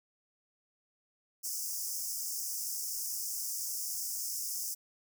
pink high-pass noise, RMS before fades -37 dBFS, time 1.43-4.75 s, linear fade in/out 20 ms, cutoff 5100 Hz, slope 96 dB/octave, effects none

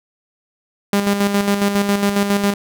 sawtooth tone with tremolo, 201.4 Hz, G3, 47 cents sharp, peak -9 dBFS, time 0.93-2.54 s, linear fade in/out 2 ms, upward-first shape square, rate 7.3 Hz, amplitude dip 50%, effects none

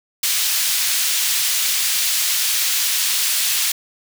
pink high-pass noise, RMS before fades -19 dBFS, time 0.23-3.72 s, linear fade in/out 5 ms, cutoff 3100 Hz, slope 12 dB/octave, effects none

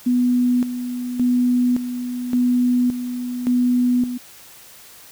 sine tone with tremolo, 246.9 Hz, B3, in tune, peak -14 dBFS, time 0.06-4.18 s, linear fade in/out 10 ms, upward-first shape square, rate 0.88 Hz, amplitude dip 65%, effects white hiss -44 dBFS RMS until 5.11 s

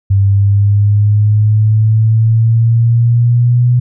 sine exponential sweep, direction up, 98 to 123.47 Hz, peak -6 dBFS, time 0.1-3.8 s, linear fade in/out 10 ms, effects none

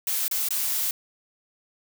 blue noise with dropouts, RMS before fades -26 dBFS, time 0.07-0.91 s, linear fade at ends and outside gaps 2 ms, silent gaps 0.281-0.312 / 0.487-0.506 s, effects none

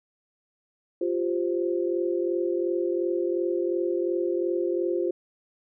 sine chord, F suspended second, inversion none, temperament equal, 349.2 / 392 / 523.3 Hz, F4 / G4 / C5, 0 / 0 / 0 cents, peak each -25 / -30 / -31 dBFS, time 1.01-5.11 s, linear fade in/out 5 ms, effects none

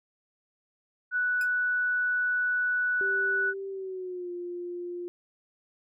sine tone, 1480 Hz, F#6, in tune, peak -24 dBFS, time 1.11-3.54 s, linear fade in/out 50 ms
10% pulse tone with exponential decay, 2505 Hz, D#7, 11 cents sharp, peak -29 dBFS, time 1.41-1.49 s, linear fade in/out 1 ms, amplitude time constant 17 ms
sine tone with pitch glide, 390.4 to 351.8 Hz, G4 to F4, -7 to +13 cents, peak -33 dBFS, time 3.01-5.08 s, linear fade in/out 0 ms, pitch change -180 cents, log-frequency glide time 3.69-4.31 s
effects none

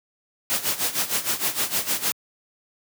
white noise with tremolo, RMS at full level -22 dBFS, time 0.5-2.12 s, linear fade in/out 0 ms, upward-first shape sine, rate 6.5 Hz, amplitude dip 80%, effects high-pass 100 Hz 12 dB/octave

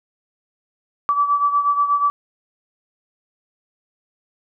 sine beating tone pair, 1152 / 1160.3 Hz, D6 / D6, -34 / -21 cents, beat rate 8.3 Hz, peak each -16 / -22 dBFS, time 1.09-2.1 s, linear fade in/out 0 ms, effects none

